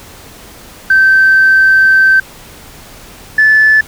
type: tone pair in turn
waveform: sine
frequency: 1551 / 1740.9 Hz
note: G6 / A6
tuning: -19 / -19 cents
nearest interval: major second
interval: 200 cents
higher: second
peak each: -3 dBFS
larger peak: neither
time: 0.9-2.2 / 3.38-3.81 s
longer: first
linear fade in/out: 5 ms
effects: tanh soft clip ceiling 0 dBFS + pink hiss -35 dBFS RMS until 3.87 s